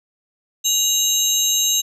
sine tone cluster, 2854 / 3851 / 6380 / 7370 / 11820 Hz, F7 / B7 / G8 / A#8 / F#9, +37 / -44 / +30 / -21 / -3 cents, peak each -27 / -21 / -19 / -22 / -27 dBFS, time 0.64-1.82 s, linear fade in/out 20 ms, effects none

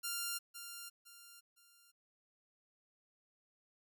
5% pulse tone with echo, 1394 Hz, F6, 4 cents flat, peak -26 dBFS, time 0.03-0.39 s, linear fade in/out 20 ms, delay 510 ms, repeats 3, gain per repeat -9 dB, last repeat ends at 1.92 s, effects none

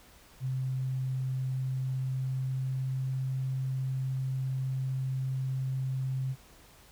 sine tone with pitch glide, 130.5 to 131.71 Hz, C3 to C3, -4 to +12 cents, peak -29 dBFS, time 0.4-6.36 s, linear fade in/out 50 ms, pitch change +16 cents, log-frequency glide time 1.38-3.47 s, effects added 48 Hz sine -64 dBFS peak until 6.91 s + pink hiss -57 dBFS RMS until 6.91 s

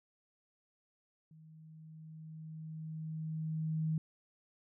sine tone with level ramp, 158 Hz, D#3, 27 cents sharp, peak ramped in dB -55 to -30 dBFS, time 1.31-3.98 s, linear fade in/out 2 ms, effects none

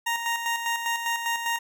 20% pulse tone with tremolo, 932.3 Hz, A#5, in tune, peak -19 dBFS, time 0.06-1.59 s, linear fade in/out 10 ms, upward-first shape square, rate 5 Hz, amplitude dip 50%, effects none

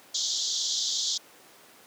pink band-pass noise, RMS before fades -29 dBFS, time 0.14-1.18 s, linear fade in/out 10 ms, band 3300 to 7100 Hz, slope 96 dB/octave, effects pink hiss -53 dBFS RMS until 1.86 s + high-pass 300 Hz 12 dB/octave

